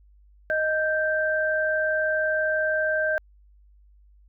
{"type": "tone pair together", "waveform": "sine", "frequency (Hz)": [622.3, 1568.1], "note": ["D#5", "G6"], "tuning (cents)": [0, 0], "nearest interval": "octave + major third", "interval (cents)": 1600, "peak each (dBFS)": -24, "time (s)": [0.5, 3.18], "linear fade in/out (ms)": 0, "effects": ["added 50 Hz sine -52 dBFS peak until 4.28 s"]}